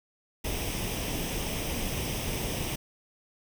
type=noise with comb filter; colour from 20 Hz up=pink; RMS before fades=-32 dBFS; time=0.44-2.76 s; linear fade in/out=10 ms; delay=0.35 ms; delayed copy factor=+0.6; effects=none